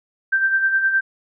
sine tone with tremolo, 1567 Hz, G6, 1 cent flat, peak -13 dBFS, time 0.32-1.01 s, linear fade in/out 10 ms, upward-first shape sine, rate 9.7 Hz, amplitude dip 55%, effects none

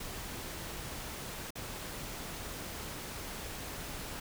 pink noise with dropouts, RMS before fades -42 dBFS, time 0-4.2 s, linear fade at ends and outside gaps 5 ms, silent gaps 1.506-1.554 s, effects none

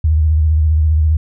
sine tone with vibrato, 77.78 Hz, D#2, in tune, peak -9 dBFS, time 0.04-1.17 s, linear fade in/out 5 ms, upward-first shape sine, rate 15 Hz, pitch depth 70 cents each way, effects none

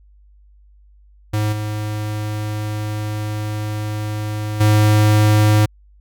square tone with level steps, 106.2 Hz, G#2, 39 cents sharp, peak -17 / -22 / -11 dBFS, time 1.33-5.66 s, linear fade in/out 10 ms, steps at 1.52 / 4.6 s, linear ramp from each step 10 ms, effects added 50 Hz sine -46 dBFS peak until 6 s

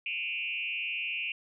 sine tone with frequency modulation, 2600 Hz, E7, 24 cents flat, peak -31 dBFS, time 0.06-1.32 s, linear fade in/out 2 ms, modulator 167 Hz, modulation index 1.6, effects none

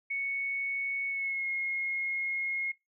sine tone with pitch glide, 2217 to 2155 Hz, C#7 to C#7, 0 to -49 cents, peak -30 dBFS, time 0.1-2.72 s, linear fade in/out 10 ms, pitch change -49 cents, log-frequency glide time 1.08-1.47 s, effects noise-tail reverb RT60 0.2 s tail -20 dB re dry

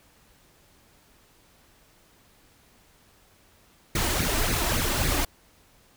pink noise with flanger, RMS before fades -25 dBFS, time 3.95-5.25 s, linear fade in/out 5 ms, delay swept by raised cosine 0.46 to 3.36 ms, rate 3.6 Hz, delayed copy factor +0.75, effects pink hiss -59 dBFS RMS until 5.96 s

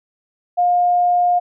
sine tone, 710 Hz, F5, 28 cents sharp, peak -12 dBFS, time 0.57-1.4 s, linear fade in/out 20 ms, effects none

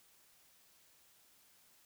silence, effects white hiss -67 dBFS RMS until 1.85 s

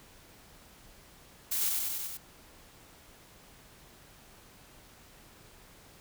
blue noise with echo, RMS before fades -31 dBFS, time 1.51-1.7 s, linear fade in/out 10 ms, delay 95 ms, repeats 5, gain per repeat -2 dB, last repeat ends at 2.175 s, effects pink hiss -56 dBFS RMS until 6 s

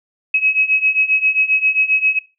sine beating tone pair, 2553 / 2560.5 Hz, D#7 / D#7, +44 / +49 cents, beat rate 7.5 Hz, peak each -17 / -15 dBFS, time 0.34-2.19 s, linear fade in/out 5 ms, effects noise-tail reverb RT60 0.3 s tail -22 dB re dry

